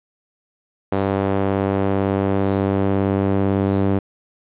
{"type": "tone with band-pass filter sweep", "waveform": "sawtooth", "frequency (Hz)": 98, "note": "G2", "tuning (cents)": 0, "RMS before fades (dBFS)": -19, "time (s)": [0.92, 3.99], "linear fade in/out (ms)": 5, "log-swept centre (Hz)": [530, 320], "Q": 0.86, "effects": ["resampled to 8000 Hz", "8-bit"]}